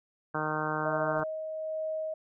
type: harmonic tone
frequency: 154.1 Hz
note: D#3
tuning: 16 cents flat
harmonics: 1 / 2 / 3 / 4 / 5 / 6 / 7 / 8 / 9 / 10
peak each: -38 / -38 / -38 / -38 / -38 / -38 / -38 / -38 / -38 / -38 dBFS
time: 0.34-1.24 s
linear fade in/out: 10 ms
type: tone with tremolo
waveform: sine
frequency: 630 Hz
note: D#5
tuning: 21 cents sharp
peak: -30 dBFS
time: 0.85-2.14 s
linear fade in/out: 5 ms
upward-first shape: sine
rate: 1.2 Hz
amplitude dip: 35%
type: noise with exponential growth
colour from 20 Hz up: brown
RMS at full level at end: -45 dBFS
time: 1.11-1.2 s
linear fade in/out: 0 ms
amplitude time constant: 18 ms
effects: none